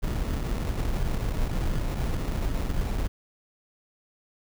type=noise with sample-and-hold; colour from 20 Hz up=brown; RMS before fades=-27 dBFS; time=0.02-3.08 s; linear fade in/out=20 ms; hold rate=1575 Hz; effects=none